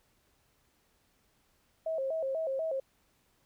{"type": "tone with vibrato", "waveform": "sine", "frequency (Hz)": 587.3, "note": "D5", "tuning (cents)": 0, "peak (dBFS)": -30, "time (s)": [1.86, 2.8], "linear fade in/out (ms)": 5, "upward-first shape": "square", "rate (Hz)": 4.1, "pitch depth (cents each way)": 160, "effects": ["pink hiss -71 dBFS RMS until 3.45 s"]}